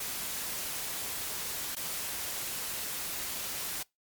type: noise with dropouts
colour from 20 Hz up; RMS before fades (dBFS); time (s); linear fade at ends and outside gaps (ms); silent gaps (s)
white; -36; 0-3.83; 5; 1.751-1.765
effects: noise-tail reverb RT60 0.2 s tail -25 dB re dry + MP3 96 kbps